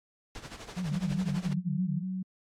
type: noise with tremolo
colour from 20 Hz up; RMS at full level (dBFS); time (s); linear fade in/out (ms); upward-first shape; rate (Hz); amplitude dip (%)
pink; -41; 0.35-1.53; 0; sine; 12; 70
type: tone with vibrato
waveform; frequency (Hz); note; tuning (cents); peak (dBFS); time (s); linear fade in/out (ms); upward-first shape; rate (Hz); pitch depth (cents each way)
sine; 163.7; E3; -12; -30; 0.76-2.03; 20; sine; 4.9; 220
type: tone with pitch glide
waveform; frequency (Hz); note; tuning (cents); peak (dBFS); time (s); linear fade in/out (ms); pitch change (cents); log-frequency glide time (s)
sine; 192.3 to 186.61; G3 to F#3; -33 to +15; -31; 0.91-2.23; 10; -52; 1.05-1.82
effects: low-pass 7000 Hz 12 dB/octave + AAC 64 kbps